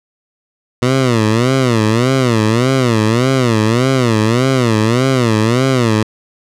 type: tone with vibrato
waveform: 15% pulse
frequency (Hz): 120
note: B2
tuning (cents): -49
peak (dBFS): -4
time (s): 0.82-6.03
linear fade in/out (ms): 5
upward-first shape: sine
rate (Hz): 1.7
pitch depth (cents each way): 190
effects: low-pass 8000 Hz 12 dB/octave